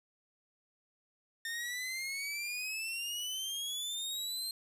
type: exponential sweep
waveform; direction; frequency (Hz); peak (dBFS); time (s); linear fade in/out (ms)
sawtooth; up; 1816 to 4186; -33; 1.45-4.51; 2
effects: resampled to 32000 Hz + 10-bit